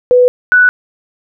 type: tone pair in turn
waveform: sine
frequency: 496 / 1482.7 Hz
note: B4 / F#6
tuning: +7 / +3 cents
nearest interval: octave + perfect fifth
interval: 1896 cents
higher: second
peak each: -4 dBFS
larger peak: neither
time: 0.11-0.28 / 0.52-0.69 s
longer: neither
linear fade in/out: 0 ms
effects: none